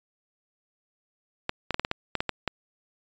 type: clicks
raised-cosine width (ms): 0.3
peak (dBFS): -10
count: 10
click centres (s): 1.494 / 1.707 / 1.744 / 1.796 / 1.849 / 1.914 / 2.153 / 2.205 / 2.293 / 2.477
effects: resampled to 16000 Hz